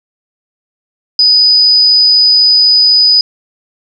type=tone; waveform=sine; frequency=4978 Hz; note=D#8; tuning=in tune; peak=-4 dBFS; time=1.19-3.21 s; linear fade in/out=2 ms; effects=none